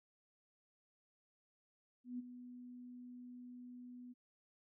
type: tone with ADSR envelope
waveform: sine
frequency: 246.9 Hz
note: B3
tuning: in tune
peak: -39 dBFS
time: 2.04-4.14 s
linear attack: 150 ms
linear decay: 21 ms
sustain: -11 dB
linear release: 25 ms
effects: none